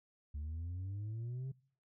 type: exponential sweep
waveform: sine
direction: up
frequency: 72 to 136.2 Hz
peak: -36 dBFS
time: 0.34-1.52 s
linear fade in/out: 10 ms
effects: noise-tail reverb RT60 0.6 s tail -26 dB re dry + tanh soft clip ceiling -38 dBFS